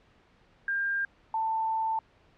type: tone pair in turn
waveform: sine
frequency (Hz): 1600 / 888.7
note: G6 / A5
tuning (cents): +35 / +17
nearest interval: minor seventh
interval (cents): 1018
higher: first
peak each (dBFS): -26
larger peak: neither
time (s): 0.68-1.05 / 1.34-1.99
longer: second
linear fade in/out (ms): 2
effects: pink hiss -62 dBFS RMS until 2.37 s + low-pass 3000 Hz 12 dB/octave